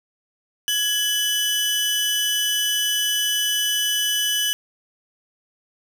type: tone pair together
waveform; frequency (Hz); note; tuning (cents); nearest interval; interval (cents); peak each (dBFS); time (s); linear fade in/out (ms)
sawtooth; 1678 / 2990; G#6 / F#7; +17 / +17; minor seventh; 1000; -24 / -17; 0.68-4.53; 0
effects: none